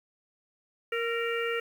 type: harmonic tone with a mistuned harmonic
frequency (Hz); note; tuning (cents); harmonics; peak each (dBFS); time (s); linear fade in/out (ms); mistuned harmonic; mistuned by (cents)
466.2; A#4; 0; 1 / 3 / 4 / 5 / 6; -30 / -35 / -36 / -37 / -38; 0.92-1.6; 5; 3; -35
effects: 9-bit